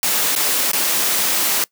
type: noise with dropouts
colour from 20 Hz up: white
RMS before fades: -18 dBFS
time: 0.03-1.64 s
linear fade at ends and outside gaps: 1 ms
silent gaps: 0.352-0.361 / 0.715-0.732 s
effects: noise-tail reverb RT60 0.1 s tail -22 dB re dry + high-pass 200 Hz 12 dB/octave